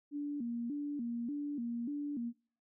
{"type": "tone with vibrato", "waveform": "sine", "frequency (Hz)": 261.6, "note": "C4", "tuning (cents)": 0, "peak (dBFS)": -35, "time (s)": [0.11, 2.33], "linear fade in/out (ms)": 50, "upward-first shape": "square", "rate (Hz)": 1.7, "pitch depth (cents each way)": 180, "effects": ["noise-tail reverb RT60 0.5 s tail -26 dB re dry"]}